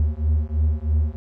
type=beating tone pair; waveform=triangle; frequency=74.9 / 78 Hz; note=D2 / D#2; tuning=+35 / +5 cents; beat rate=3.1 Hz; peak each=-19 dBFS; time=0-1.16 s; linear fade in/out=0 ms; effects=none